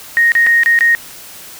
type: tone with dropouts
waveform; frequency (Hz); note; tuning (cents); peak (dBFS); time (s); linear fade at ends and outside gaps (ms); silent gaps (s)
sine; 1864.7; A#6; 0; -7; 0.17-0.95; 0; 0.319-0.352 / 0.465-0.469 / 0.634-0.66 / 0.789-0.808
effects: white hiss -34 dBFS RMS until 1.59 s